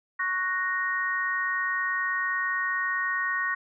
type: chord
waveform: sine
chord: F# major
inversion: second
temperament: equal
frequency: 1108.7 / 1480 / 1864.7 Hz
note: C#6 / F#6 / A#6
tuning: 0 / 0 / 0 cents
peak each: -31 / -32 / -27 dBFS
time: 0.19-3.55 s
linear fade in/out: 10 ms
effects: none